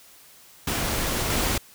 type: noise with level steps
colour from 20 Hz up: pink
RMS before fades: -26 / -24 dBFS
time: 0.67-1.58 s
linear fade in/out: 5 ms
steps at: 1.3 s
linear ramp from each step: 2 ms
effects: white hiss -51 dBFS RMS until 1.74 s